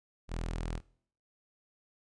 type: tone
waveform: sawtooth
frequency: 41.2 Hz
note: E1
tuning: in tune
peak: -30 dBFS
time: 0.28-0.81 s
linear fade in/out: 50 ms
effects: noise-tail reverb RT60 0.6 s tail -22 dB re dry + resampled to 22050 Hz